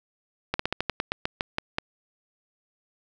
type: slowing click train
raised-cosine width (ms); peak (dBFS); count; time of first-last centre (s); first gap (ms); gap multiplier
0.3; -9; 12; 0.54-1.784; 54; 1.14
effects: none